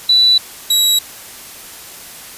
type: tone pair in turn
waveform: sine / sawtooth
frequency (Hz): 3963 / 3877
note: B7 / B7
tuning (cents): +5 / -33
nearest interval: unison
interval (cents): 38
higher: first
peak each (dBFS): -7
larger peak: neither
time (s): 0.09-0.38 / 0.7-0.99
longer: neither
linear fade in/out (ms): 5
effects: white hiss -34 dBFS RMS until 2.37 s + resampled to 32000 Hz